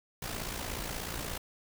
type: noise with amplitude modulation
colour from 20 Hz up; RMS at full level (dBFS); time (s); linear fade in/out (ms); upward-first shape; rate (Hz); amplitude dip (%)
pink; -35; 0.22-1.38; 5; sine; 56.7; 60
effects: none